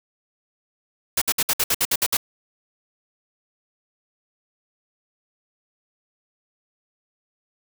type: noise bursts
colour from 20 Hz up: white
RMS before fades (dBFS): -20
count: 10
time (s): 1.17-2.17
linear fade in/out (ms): 5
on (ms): 46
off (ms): 60
effects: none